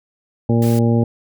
harmonic tone, 116.54 Hz, A#2, in tune, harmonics 1 / 2 / 3 / 4 / 5 / 7, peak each -15 / -16 / -23 / -23 / -27 / -30 dBFS, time 0.49-1.04 s, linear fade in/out 5 ms
white noise, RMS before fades -33 dBFS, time 0.62-0.79 s, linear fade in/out 2 ms
effects none

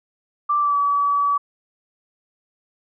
sine tone with pitch glide, 1174.7 to 1143.9 Hz, D6 to D6, 0 to -46 cents, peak -16 dBFS, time 0.49-1.38 s, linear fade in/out 10 ms, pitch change -46 cents, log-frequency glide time 0.59-0.77 s, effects none

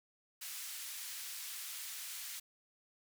white band-pass noise, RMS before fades -45 dBFS, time 0.41-2.4 s, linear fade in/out 10 ms, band 1700 to 16000 Hz, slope 12 dB/octave, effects none

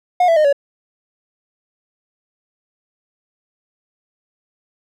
triangle tone with pitch steps, 720 / 664.1 / 612.5 / 564.9 Hz, F#5 / E5 / D#5 / C#5, -47 / +13 / -27 / +33 cents, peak -8 dBFS, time 0.2-0.528 s, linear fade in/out 5 ms, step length 82 ms, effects none

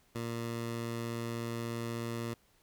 15% pulse tone, 116.54 Hz, A#2, in tune, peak -29 dBFS, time 0.15-2.34 s, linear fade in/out 5 ms, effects pink hiss -68 dBFS RMS until 2.62 s

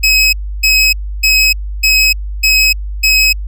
25% pulse tone bursts, 2551 Hz, D#7, 43 cents sharp, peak -3 dBFS, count 6, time 0.03-3.33 s, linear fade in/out 10 ms, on 300 ms, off 300 ms, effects added 50 Hz sine -18 dBFS peak until 3.47 s

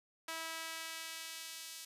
sawtooth tone with high-pass filter sweep, 325.2 Hz, E4, 23 cents flat, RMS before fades -45 dBFS, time 0.28-1.85 s, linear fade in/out 5 ms, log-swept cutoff 1100 to 4400 Hz, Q 0.72, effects resampled to 32000 Hz

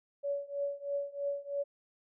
sine tone with tremolo, 566 Hz, C#5, 36 cents sharp, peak -29 dBFS, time 0.23-1.64 s, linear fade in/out 20 ms, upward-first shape triangle, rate 3.1 Hz, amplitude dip 95%, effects none

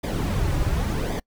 brown noise with flanger, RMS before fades -24 dBFS, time 0.03-1.2 s, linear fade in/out 10 ms, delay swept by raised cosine 0.71 to 4.51 ms, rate 0.9 Hz, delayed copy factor -0.6, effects noise-tail reverb RT60 0.1 s tail -26 dB re dry

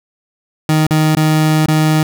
30% pulse tone with dropouts, 155.56 Hz, D#3, in tune, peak -7 dBFS, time 0.69-2.03 s, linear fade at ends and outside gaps 2 ms, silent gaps 0.867-0.908 / 1.151-1.169 / 1.661-1.683 s, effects none

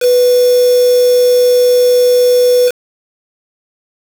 sine tone with quantisation, 493.9 Hz, B4, in tune, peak -6 dBFS, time 0-2.72 s, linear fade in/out 50 ms, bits 3, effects none

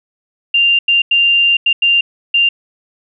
sine tone bursts at uneven times, 2788 Hz, F7, 4 cents flat, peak -8 dBFS, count 6, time 0.54-0.79 / 0.88-1.02 / 1.11-1.57 / 1.66-1.73 / 1.82-2.01 / 2.34-2.49 s, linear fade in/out 5 ms, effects none

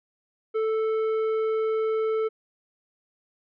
sine tone with tanh clipping, 440 Hz, A4, in tune, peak -24 dBFS, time 0.54-2.29 s, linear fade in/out 20 ms, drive 9 dB, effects none

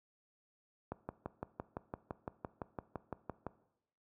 click train, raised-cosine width 1 ms, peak -25 dBFS, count 16, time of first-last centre 0.92-3.467 s, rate 5.89 Hz, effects noise-tail reverb RT60 0.8 s tail -18 dB re dry + high-pass 60 Hz 12 dB/octave

